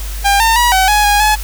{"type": "tone with pitch steps", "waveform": "sawtooth", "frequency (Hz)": [800, 906, 965, 759, 837, 823, 851], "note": ["G5", "A#5", "B5", "F#5", "G#5", "G#5", "G#5"], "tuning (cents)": [35, -50, -40, 44, 13, -16, 42], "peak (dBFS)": -5, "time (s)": [0.24, 1.36], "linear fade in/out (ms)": 20, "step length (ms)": 160, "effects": ["added 50 Hz sine -20 dBFS peak until 1.43 s", "white hiss -30 dBFS RMS until 1.43 s"]}